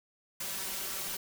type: noise with comb filter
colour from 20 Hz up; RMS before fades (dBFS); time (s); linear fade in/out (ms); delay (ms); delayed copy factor
white; -37; 0.4-1.17; 5; 5.2; +0.85
effects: none